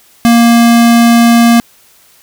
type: tone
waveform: square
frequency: 234 Hz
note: A#3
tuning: 7 cents sharp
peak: -4 dBFS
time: 0.25-1.6 s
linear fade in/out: 0 ms
effects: white hiss -45 dBFS RMS until 2.22 s